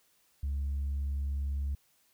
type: tone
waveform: sine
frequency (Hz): 69.9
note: C#2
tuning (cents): +15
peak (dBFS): -28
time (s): 0.43-1.75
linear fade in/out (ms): 5
effects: tanh soft clip ceiling -28 dBFS + white hiss -69 dBFS RMS until 2.13 s